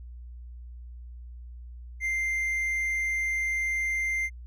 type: tone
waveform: triangle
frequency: 2093 Hz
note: C7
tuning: in tune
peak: -24 dBFS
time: 2-4.3 s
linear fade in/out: 50 ms
effects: added 60 Hz sine -40 dBFS peak until 4.46 s